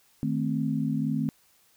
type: chord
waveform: sine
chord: A diminished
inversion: second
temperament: equal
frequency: 155.56 / 220 / 261.6 Hz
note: Eb3 / A3 / C4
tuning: 0 / 0 / 0 cents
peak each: -29 dBFS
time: 0.23-1.29 s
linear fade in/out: 0 ms
effects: white hiss -63 dBFS RMS until 1.76 s